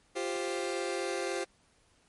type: chord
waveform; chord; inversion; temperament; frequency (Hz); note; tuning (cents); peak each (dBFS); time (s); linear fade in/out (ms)
sawtooth; F suspended second; none; just; 349.2 / 392.9 / 523.8; F4 / G4 / C5; 0 / +4 / +2; -32; 0.15-1.45; 20
effects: pink hiss -67 dBFS RMS until 2.08 s + MP3 48 kbps